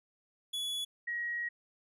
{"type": "tone pair in turn", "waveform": ["45% pulse", "sine"], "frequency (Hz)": [3400, 1898.3], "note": ["G#7", "A#6"], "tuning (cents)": [40, 31], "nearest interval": "minor seventh", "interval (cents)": 1009, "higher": "first", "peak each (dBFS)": [-34, -33], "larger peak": "second", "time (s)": [[0.53, 0.85], [1.07, 1.49]], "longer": "second", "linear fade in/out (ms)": 10, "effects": ["resampled to 32000 Hz"]}